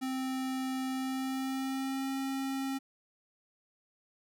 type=tone with pitch glide; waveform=square; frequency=261.4 to 269.1 Hz; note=C4 to C4; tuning=-1 to +49 cents; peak=-33 dBFS; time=0.01-2.79 s; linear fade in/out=20 ms; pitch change=+50 cents; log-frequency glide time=0.89-2.15 s; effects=none